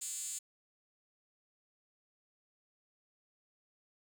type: tone with high-pass filter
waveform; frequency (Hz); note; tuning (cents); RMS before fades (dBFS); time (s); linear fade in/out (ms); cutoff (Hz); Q
5% pulse; 293.7; D4; 0; -41; 0.01-0.39; 10; 6800; 6
effects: none